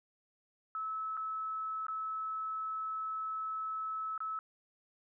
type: tone with dropouts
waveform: sine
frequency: 1300 Hz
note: E6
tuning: 24 cents flat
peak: -35 dBFS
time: 0.75-4.39 s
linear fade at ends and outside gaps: 1 ms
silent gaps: 1.169-1.174 / 1.867-1.883 / 4.178-4.204 s
effects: none